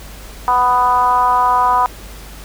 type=tone with frequency modulation; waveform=sine; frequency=992 Hz; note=B5; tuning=7 cents sharp; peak=-10 dBFS; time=0.48-1.86 s; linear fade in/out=0 ms; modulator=247 Hz; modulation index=0.96; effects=added 50 Hz sine -34 dBFS peak until 2.44 s + pink hiss -37 dBFS RMS until 2.44 s